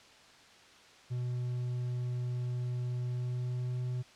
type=tone with pitch glide; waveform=triangle; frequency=123.47 to 124.98 Hz; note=B2 to B2; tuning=0 to +21 cents; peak=-30 dBFS; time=1.1-4.03 s; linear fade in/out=20 ms; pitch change=+21 cents; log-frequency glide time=3.07-3.83 s; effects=white hiss -57 dBFS RMS until 4.15 s + low-pass 5000 Hz 12 dB/octave